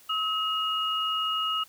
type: tone pair together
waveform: sine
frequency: 1280 / 2869 Hz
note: D#6 / F7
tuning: +49 / +46 cents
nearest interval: octave + major second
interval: 1397 cents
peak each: -28 dBFS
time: 0.09-1.64 s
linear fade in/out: 10 ms
effects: white hiss -55 dBFS RMS until 1.68 s